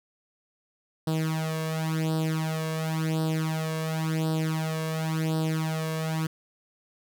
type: tone with flanger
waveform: sawtooth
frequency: 159 Hz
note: D#3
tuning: 38 cents sharp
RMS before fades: -28 dBFS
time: 1.07-6.27 s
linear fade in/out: 5 ms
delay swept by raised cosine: 0.22 to 1.82 ms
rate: 0.93 Hz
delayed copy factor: +0.8
effects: none